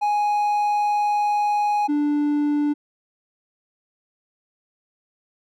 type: tone pair in turn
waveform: triangle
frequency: 830.6 / 293.7 Hz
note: G#5 / D4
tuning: 0 / 0 cents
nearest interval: octave + tritone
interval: 1800 cents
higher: first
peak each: -16 dBFS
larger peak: neither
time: 0.01-1.88 / 1.88-2.74 s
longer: first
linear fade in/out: 20 ms
effects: none